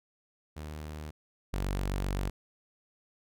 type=tone pair in turn; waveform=sawtooth; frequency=76.3 / 47.64 Hz; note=D#2 / G1; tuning=-33 / -49 cents; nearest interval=minor sixth; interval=816 cents; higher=first; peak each=-35 / -26 dBFS; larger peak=second; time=0.56-1.11 / 1.53-2.3 s; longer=second; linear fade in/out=10 ms; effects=none